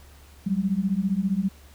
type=beating tone pair; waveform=sine; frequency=185 / 200 Hz; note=F#3 / G3; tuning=0 / +35 cents; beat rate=15 Hz; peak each=-25 / -24 dBFS; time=0.46-1.49 s; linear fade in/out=10 ms; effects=added 71 Hz sine -48 dBFS peak until 1.74 s + pink hiss -54 dBFS RMS until 1.74 s